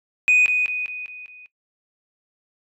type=tone with echo; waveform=sine; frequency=2489 Hz; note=D#7; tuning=in tune; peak=-11 dBFS; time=0.28-0.46 s; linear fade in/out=0 ms; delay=200 ms; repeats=5; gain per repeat=-6 dB; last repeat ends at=1.46 s; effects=noise-tail reverb RT60 0.1 s tail -18 dB re dry + tanh soft clip ceiling -10 dBFS